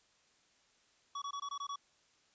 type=tone bursts; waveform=square; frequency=1130 Hz; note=C#6; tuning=33 cents sharp; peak=-39 dBFS; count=7; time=1.15-1.759 s; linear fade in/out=5 ms; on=69 ms; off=21 ms; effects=white hiss -70 dBFS RMS until 2.34 s + resampled to 16000 Hz